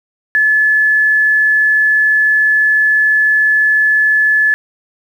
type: tone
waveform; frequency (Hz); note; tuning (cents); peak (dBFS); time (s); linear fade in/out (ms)
sine; 1723; A6; -37; -8; 0.35-4.54; 0
effects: 7-bit